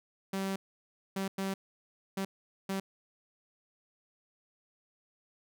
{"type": "tone bursts at uneven times", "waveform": "sawtooth", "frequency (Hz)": 193.4, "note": "G3", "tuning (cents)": -23, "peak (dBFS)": -28, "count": 5, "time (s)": [[0.33, 0.56], [1.16, 1.28], [1.38, 1.54], [2.17, 2.25], [2.69, 2.8]], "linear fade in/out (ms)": 5, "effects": []}